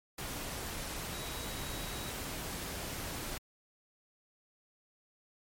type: tone in noise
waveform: sine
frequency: 3854 Hz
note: B7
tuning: 43 cents flat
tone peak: -49 dBFS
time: 1.13-2.11 s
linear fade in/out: 5 ms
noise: pink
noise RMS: -40 dBFS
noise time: 0.18-3.38 s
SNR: -12 dB
effects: MP3 64 kbps